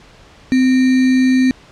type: tone with sample-and-hold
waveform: sine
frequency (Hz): 258.2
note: C4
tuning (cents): -23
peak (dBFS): -9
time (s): 0.52-1.51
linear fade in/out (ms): 0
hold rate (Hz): 2100
effects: pink hiss -44 dBFS RMS until 1.71 s + low-pass 5000 Hz 12 dB/octave